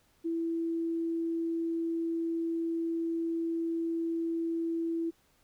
sine tone, 331.5 Hz, E4, 10 cents sharp, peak -29 dBFS, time 0.24-5.11 s, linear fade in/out 20 ms, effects pink hiss -68 dBFS RMS until 5.43 s

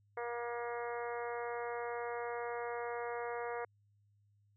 harmonic tone, 237.9 Hz, A#3, 35 cents sharp, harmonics 2 / 3 / 4 / 5 / 6 / 7 / 8 / 9, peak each -40 / -44 / -46 / -48 / -50 / -51 / -52 / -53 dBFS, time 0.17-3.65 s, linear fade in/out 5 ms, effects added 102 Hz sine -68 dBFS peak until 4.56 s

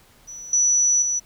sine tone with level steps, 5920 Hz, F#8, in tune, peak -34 / -15 / -20 dBFS, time 0.27-1.2 s, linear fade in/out 20 ms, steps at 0.53 / 1.02 s, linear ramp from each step 2 ms, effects pink hiss -54 dBFS RMS until 1.25 s

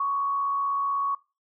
sine tone with frequency modulation, 1116 Hz, C#6, 11 cents sharp, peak -23 dBFS, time 0-1.15 s, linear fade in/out 5 ms, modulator 76.1 Hz, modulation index 0.29, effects noise-tail reverb RT60 0.3 s tail -22 dB re dry

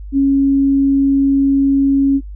sine tone, 275.1 Hz, C#4, 13 cents flat, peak -9 dBFS, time 0.12-2.21 s, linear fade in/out 50 ms, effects noise-tail reverb RT60 0.1 s tail -19 dB re dry + added 50 Hz sine -27 dBFS peak until 2.35 s

